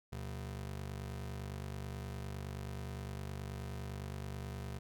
35% pulse ring-modulated tone, 98 Hz, G2, in tune, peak -36 dBFS, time 0.12-4.79 s, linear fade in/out 10 ms, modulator 24.8 Hz, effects none

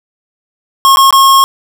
square tone with dropouts, 1084 Hz, C#6, 39 cents flat, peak -4 dBFS, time 0.85-1.44 s, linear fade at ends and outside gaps 0 ms, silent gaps 0.96-0.971 / 1.107-1.126 s, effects none

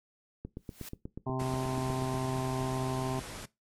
click train, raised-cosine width 3 ms, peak -26 dBFS, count 15, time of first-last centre 0.45-2.143 s, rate 8.27 Hz
white noise with exponential growth, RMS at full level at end -42 dBFS, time 0.57-0.89 s, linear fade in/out 5 ms, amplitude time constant 68 ms
harmonic tone, 130 Hz, C3, 11 cents flat, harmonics 1 / 2 / 3 / 5 / 6 / 7 / 8, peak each -34 / -37 / -39 / -41 / -42 / -42 / -43 dBFS, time 1.26-3.2 s, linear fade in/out 10 ms
pink low-pass noise, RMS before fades -43 dBFS, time 1.39-3.46 s, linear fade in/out 10 ms, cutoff 12000 Hz, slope 96 dB/octave
effects noise-tail reverb RT60 0.2 s tail -19 dB re dry

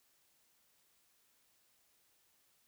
silence, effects white hiss -73 dBFS RMS until 2.67 s

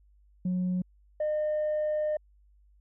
sine tone pair in turn, 181.9 / 608.3 Hz, F#3 / D#5, -29 / -39 cents, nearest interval octave + major sixth, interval 2090 cents, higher second, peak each -24 dBFS, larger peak neither, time 0.45-0.82 / 1.2-2.17 s, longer second, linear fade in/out 5 ms, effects tanh soft clip ceiling -24 dBFS + added 50 Hz sine -58 dBFS peak until 2.8 s

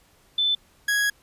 sine / 40% pulse tone pair in turn, 3520 / 1661.2 Hz, A7 / G#6, 0 / 0 cents, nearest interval octave + minor second, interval 1300 cents, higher first, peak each -19 dBFS, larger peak neither, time 0.38-0.55 / 0.88-1.1 s, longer second, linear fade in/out 5 ms, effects pink hiss -59 dBFS RMS until 1.22 s + resampled to 32000 Hz

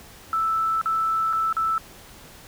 sine tone with dropouts, 1318.5 Hz, E6, in tune, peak -20 dBFS, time 0.33-1.78 s, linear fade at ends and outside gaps 1 ms, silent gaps 0.814-0.858 / 1.328-1.332 / 1.527-1.567 s, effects pink hiss -46 dBFS RMS until 2.47 s

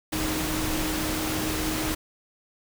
sine tone in noise, 312.2 Hz, D#4, 6 cents sharp, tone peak -30 dBFS, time 0.12-1.95 s, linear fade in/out 10 ms, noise pink, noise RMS -29 dBFS, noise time 0.12-1.95 s, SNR -4 dB, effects none

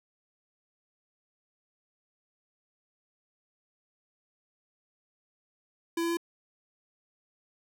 square tone with pitch steps, 335 / 337.1 / 339.3 Hz, E4 / E4 / F4, +28 / +39 / -50 cents, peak -28 dBFS, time 5.97-6.171 s, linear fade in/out 5 ms, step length 67 ms, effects none

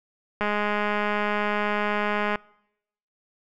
click train, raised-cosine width 0.5 ms, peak -11 dBFS, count 406, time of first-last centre 0.41-2.357 s, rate 208 Hz, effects noise-tail reverb RT60 0.8 s tail -25 dB re dry

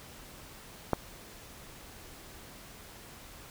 click, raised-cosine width 1 ms, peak -11 dBFS, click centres 0.933 s, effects pink hiss -50 dBFS RMS until 3.5 s

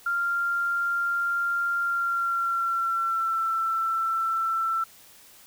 sine tone with pitch glide, 1391 to 1337.4 Hz, F6 to E6, -7 to +25 cents, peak -23 dBFS, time 0.06-4.84 s, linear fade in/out 5 ms, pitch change -68 cents, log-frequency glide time 1.8-3.42 s, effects white hiss -52 dBFS RMS until 5.46 s

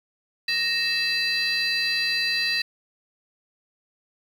sine tone cluster, 1863 / 2636 / 4046 / 4685 Hz, A#6 / E7 / B7 / D8, -2 / -1 / +41 / -5 cents, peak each -26 dBFS, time 0.48-2.62 s, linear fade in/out 5 ms, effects tanh soft clip ceiling -16 dBFS + 8-bit

